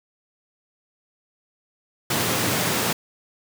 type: high-pass noise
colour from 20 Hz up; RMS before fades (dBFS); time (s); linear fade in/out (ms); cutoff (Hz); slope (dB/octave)
pink; -23; 2.1-2.93; 5; 100; 48
effects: none